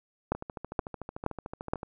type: two click trains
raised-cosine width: 1 ms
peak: -23 / -12 dBFS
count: 21 / 4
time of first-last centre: 0.35-1.831 / 0.32-1.735 s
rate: 13.5 / 2.12 Hz
effects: none